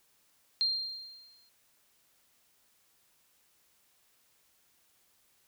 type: tone with exponential decay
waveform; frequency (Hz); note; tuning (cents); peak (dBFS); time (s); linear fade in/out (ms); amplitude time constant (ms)
sine; 4190; C8; +2; -24; 0.61-1.49; 0; 190
effects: white hiss -69 dBFS RMS until 5.47 s